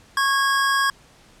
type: tone pair together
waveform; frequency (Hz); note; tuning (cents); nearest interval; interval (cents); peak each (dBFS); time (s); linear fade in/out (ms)
square; 1097.2 / 1644; C#6 / G#6; -18 / -18; perfect fifth; 700; -21; 0.17-0.9; 2
effects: pink hiss -52 dBFS RMS until 1.4 s + low-pass 9000 Hz 12 dB/octave